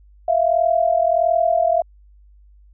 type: tone pair together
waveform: sine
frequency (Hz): 653.5 / 695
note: E5 / F5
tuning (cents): -15 / -9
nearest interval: minor second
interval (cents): 106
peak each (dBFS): -17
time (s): 0.28-1.82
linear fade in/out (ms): 5
effects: added 50 Hz sine -46 dBFS peak until 2.73 s